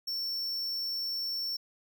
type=tone; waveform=square; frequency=5430 Hz; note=F8; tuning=50 cents flat; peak=-32 dBFS; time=0.07-1.57 s; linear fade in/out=10 ms; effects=none